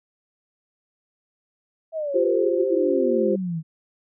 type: exponential sweep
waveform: sine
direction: down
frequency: 660 to 155.56 Hz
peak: -24 dBFS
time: 1.92-3.63 s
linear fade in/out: 50 ms
type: chord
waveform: sine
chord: F suspended second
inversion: none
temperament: equal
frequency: 349.2 / 392 / 523.3 Hz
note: F4 / G4 / C5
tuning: 0 / 0 / 0 cents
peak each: -23 dBFS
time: 2.14-3.36 s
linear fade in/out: 10 ms
effects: none